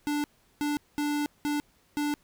square tone bursts at uneven times, 293.7 Hz, D4, in tune, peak -27 dBFS, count 5, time 0.07-0.24 / 0.61-0.77 / 0.98-1.26 / 1.45-1.6 / 1.97-2.14 s, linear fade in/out 0 ms, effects pink hiss -65 dBFS RMS until 2.23 s

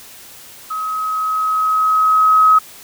sine tone with level ramp, 1273 Hz, D#6, 39 cents sharp, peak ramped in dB -20 to -6 dBFS, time 0.7-2.59 s, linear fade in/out 10 ms, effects white hiss -39 dBFS RMS until 2.83 s

